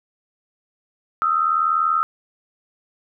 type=tone pair together; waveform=sine; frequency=1255 / 1335.3 Hz; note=D#6 / E6; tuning=+15 / +22 cents; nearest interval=minor second; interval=107 cents; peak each=-19 dBFS; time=1.22-2.03 s; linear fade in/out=0 ms; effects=none